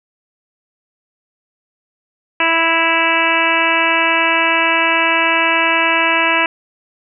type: harmonic tone with a mistuned harmonic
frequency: 329.7 Hz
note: E4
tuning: in tune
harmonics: 1 / 2 / 3 / 4 / 5 / 6 / 7 / 8 / 9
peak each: -24 / -22 / -18 / -23 / -20 / -22 / -19 / -18 / -24 dBFS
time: 2.4-6.46 s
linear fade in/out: 2 ms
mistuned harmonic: 9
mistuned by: -35 cents
effects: none